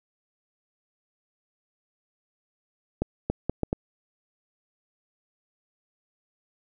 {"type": "accelerating click train", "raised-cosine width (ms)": 2, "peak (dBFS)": -11, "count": 5, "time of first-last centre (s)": [3.02, 3.729], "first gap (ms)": 280, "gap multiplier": 0.7, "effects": []}